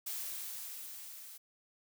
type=noise with level ramp; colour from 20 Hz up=blue; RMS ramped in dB=-39 to -51 dBFS; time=0.06-1.38 s; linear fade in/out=10 ms; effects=none